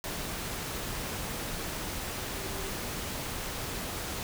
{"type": "tone in noise", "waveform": "sine", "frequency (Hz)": 389.3, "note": "G4", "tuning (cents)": -12, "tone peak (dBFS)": -43, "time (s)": [2.36, 2.69], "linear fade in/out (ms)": 0, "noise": "pink", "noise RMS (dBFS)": -36, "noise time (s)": [0.04, 4.23], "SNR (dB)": -10, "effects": []}